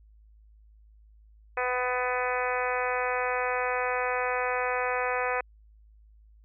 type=harmonic tone; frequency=250 Hz; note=B3; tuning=21 cents sharp; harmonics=2 / 3 / 4 / 5 / 6 / 7 / 8 / 9 / 10; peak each=-31 / -33 / -34 / -35 / -36 / -36 / -37 / -38 / -38 dBFS; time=1.57-5.41 s; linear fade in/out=5 ms; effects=added 53 Hz sine -53 dBFS peak until 6.44 s